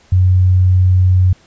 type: tone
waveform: sine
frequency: 92 Hz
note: F#2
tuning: 9 cents flat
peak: -7 dBFS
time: 0.12-1.33 s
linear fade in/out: 5 ms
effects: pink hiss -49 dBFS RMS until 1.46 s + resampled to 16000 Hz